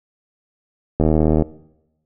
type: click train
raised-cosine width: 2 ms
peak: -3 dBFS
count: 34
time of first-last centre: 1-1.423 s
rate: 78.1 Hz
effects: noise-tail reverb RT60 0.9 s tail -20 dB re dry